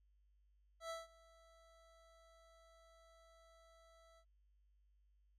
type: tone with ADSR envelope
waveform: 25% pulse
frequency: 659.3 Hz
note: E5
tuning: in tune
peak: -39 dBFS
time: 0.8-4.25 s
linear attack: 100 ms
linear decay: 170 ms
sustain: -23 dB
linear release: 70 ms
effects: added 50 Hz sine -70 dBFS peak until 5.38 s + low-pass 9000 Hz 12 dB/octave